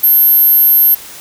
sine tone, 12750 Hz, G9, 28 cents sharp, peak -5 dBFS, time 0.03-0.95 s, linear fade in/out 10 ms, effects white hiss -32 dBFS RMS until 1.2 s

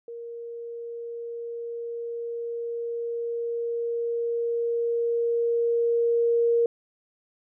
sine tone with level ramp, 468.1 Hz, A#4, 7 cents sharp, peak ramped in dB -35 to -18 dBFS, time 0.08-6.66 s, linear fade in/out 2 ms, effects none

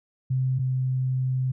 sine tone pair in turn, 130 / 129.42 Hz, C3 / C3, -11 / -19 cents, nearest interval unison, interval 8 cents, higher first, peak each -21 / -22 dBFS, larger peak first, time 0.3-0.59 / 0.59-1.52 s, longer second, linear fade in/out 10 ms, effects none

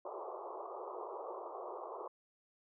pink band-pass noise, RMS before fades -45 dBFS, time 0.05-2.08 s, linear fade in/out 5 ms, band 360 to 1200 Hz, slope 96 dB/octave, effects none

